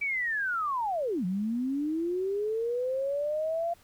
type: linear two-way sweep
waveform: sine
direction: down then up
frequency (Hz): 2322 to 174.61 to 691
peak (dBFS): -27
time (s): 0.01-3.74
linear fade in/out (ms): 10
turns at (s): 1.25
effects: pink hiss -60 dBFS RMS until 3.83 s